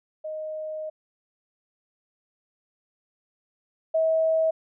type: tone pair in turn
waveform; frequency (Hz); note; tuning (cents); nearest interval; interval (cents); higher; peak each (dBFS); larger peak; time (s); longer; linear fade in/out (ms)
sine; 622.3 / 642.8; D#5 / E5; 0 / -44; minor second; 56; second; -30 / -19; second; 0.24-0.9 / 3.94-4.51; first; 10
effects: none